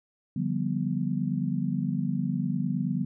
sine chord, G dominant seventh, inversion second, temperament just, 147 / 176.4 / 196 / 245 Hz, D3 / F3 / G3 / B3, +2 / +18 / 0 / -14 cents, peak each -31 dBFS, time 0.36-3.05 s, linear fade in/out 5 ms, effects none

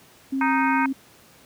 sine tone, 268.3 Hz, C4, 44 cents sharp, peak -22 dBFS, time 0.32-0.93 s, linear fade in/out 10 ms
harmonic tone, 311 Hz, D#4, 1 cent flat, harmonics 3 / 4 / 5 / 6 / 7 / 8, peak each -22 / -30 / -26 / -37 / -30 / -33 dBFS, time 0.41-0.86 s, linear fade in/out 2 ms
effects pink hiss -52 dBFS RMS until 1.45 s + high-pass 100 Hz 12 dB/octave

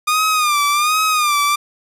sawtooth tone with vibrato, 1214 Hz, D#6, 43 cents flat, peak -10 dBFS, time 0.07-1.56 s, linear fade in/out 10 ms, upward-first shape sine, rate 1.3 Hz, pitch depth 83 cents each way, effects resampled to 32000 Hz + 7-bit

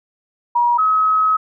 sine tone pair in turn, 957 / 1277.4 Hz, A#5 / D#6, +45 / +45 cents, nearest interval perfect fourth, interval 500 cents, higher second, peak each -12 dBFS, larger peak neither, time 0.55-0.78 / 0.78-1.37 s, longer second, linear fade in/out 10 ms, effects none

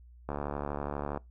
click train, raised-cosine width 1 ms, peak -20 dBFS, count 65, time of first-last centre 0.29-1.174 s, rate 72.4 Hz, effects noise-tail reverb RT60 0.2 s tail -23 dB re dry + added 60 Hz sine -51 dBFS peak until 1.3 s

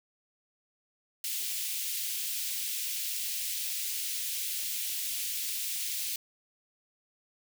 white high-pass noise, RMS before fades -34 dBFS, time 1.24-6.16 s, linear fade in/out 2 ms, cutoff 2400 Hz, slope 24 dB/octave, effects none

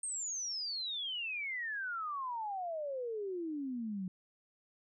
sine exponential sweep, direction down, 8660 to 180 Hz, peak -36 dBFS, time 0.03-4.08 s, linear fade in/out 2 ms, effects none

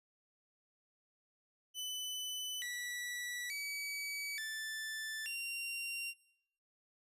sawtooth tone with pitch steps, 3004 / 1952 / 2279 / 1760 / 2762 Hz, F#7 / B6 / C#7 / A6 / F7, +26 / -21 / +47 / 0 / -20 cents, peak -36 dBFS, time 1.74-6.14 s, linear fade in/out 50 ms, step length 880 ms, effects noise-tail reverb RT60 0.7 s tail -19 dB re dry + resampled to 32000 Hz

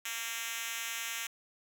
5% pulse tone with high-pass filter, 230 Hz, A#3, 23 cents flat, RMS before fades -38 dBFS, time 0.05-1.27 s, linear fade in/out 5 ms, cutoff 2400 Hz, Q 0.62, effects none

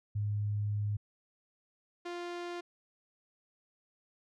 sine / sawtooth tone pair in turn, 103.83 / 349.2 Hz, G#2 / F4, 0 / 0 cents, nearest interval octave + major sixth, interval 2100 cents, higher second, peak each -30 / -34 dBFS, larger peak first, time 0.15-0.97 / 2.05-2.61 s, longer first, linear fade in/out 10 ms, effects low-pass 5000 Hz 12 dB/octave

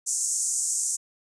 pink band-pass noise, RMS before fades -27 dBFS, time 0.06-0.97 s, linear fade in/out 20 ms, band 6500 to 8800 Hz, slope 48 dB/octave, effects none

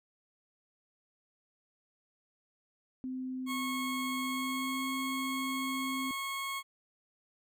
sine tone with pitch glide, 257.7 to 263.3 Hz, C4 to C4, -26 to +11 cents, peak -35 dBFS, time 3.04-6.11 s, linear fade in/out 0 ms, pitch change +37 cents, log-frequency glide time 4.17-4.87 s
20% pulse tone, 1094 Hz, C#6, 23 cents flat, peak -30 dBFS, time 3.46-6.63 s, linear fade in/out 50 ms
effects none

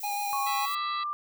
violet noise, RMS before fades -39 dBFS, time 0-0.75 s, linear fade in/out 2 ms
square tone with vibrato, 818 Hz, G#5, 26 cents flat, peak -30 dBFS, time 0.03-0.66 s, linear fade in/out 10 ms, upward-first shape sine, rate 7.1 Hz, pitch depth 15 cents each way
sine tone with pitch glide, 1102 to 1187.9 Hz, C#6 to D6, -11 to +19 cents, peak -29 dBFS, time 0.33-1.13 s, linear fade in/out 0 ms, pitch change +130 cents, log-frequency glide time 0.64-0.75 s
harmonic tone, 659.3 Hz, E5, in tune, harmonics 2 / 3 / 4 / 5 / 6 / 7, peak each -44 / -41 / -42 / -45 / -38 / -47 dBFS, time 0.46-1.04 s, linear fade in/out 10 ms
effects none

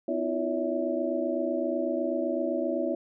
sine tone cluster, 253.9 / 321.1 / 349 / 567 / 650 Hz, B3 / E4 / F4 / C#5 / E5, +48 / -45 / -1 / +39 / -24 cents, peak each -33 / -32 / -33 / -31 / -33 dBFS, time 0.08-2.95 s, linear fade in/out 5 ms, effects none

